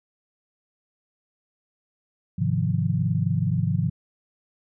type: chord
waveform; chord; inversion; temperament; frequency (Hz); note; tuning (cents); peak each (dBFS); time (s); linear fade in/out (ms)
sine; F minor seventh; first; equal; 103.83 / 130.81 / 155.56 / 174.61; Ab2 / C3 / Eb3 / F3; 0 / 0 / 0 / 0; -26; 2.38-3.9; 10
effects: none